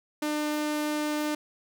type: tone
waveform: sawtooth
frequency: 300.5 Hz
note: D4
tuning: 40 cents sharp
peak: -23 dBFS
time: 0.22-1.35 s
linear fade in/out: 5 ms
effects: none